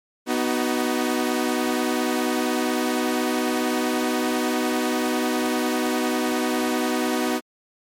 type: chord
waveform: sawtooth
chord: B major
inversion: none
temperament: equal with one note detuned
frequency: 246.9 / 311.1 / 375.4 Hz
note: B3 / D#4 / F#4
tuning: 0 / 0 / +25 cents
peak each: -20 / -22 / -23 dBFS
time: 0.26-7.41 s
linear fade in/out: 50 ms
effects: MP3 64 kbps